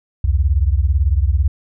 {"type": "beating tone pair", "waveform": "sine", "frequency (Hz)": [64.9, 82.9], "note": ["C2", "E2"], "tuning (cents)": [-13, 10], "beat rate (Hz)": 18, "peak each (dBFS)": [-14, -16], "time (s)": [0.24, 1.48], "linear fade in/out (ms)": 5, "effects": []}